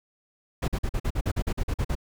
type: noise bursts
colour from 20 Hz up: brown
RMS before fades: -25 dBFS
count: 13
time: 0.62-1.953 s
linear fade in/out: 10 ms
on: 61 ms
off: 45 ms
effects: none